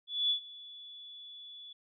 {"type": "tone with ADSR envelope", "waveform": "sine", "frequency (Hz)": 3435, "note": "A7", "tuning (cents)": -42, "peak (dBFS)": -25, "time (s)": [0.07, 1.73], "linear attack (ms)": 230, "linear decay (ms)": 98, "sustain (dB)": -21, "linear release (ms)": 6, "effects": []}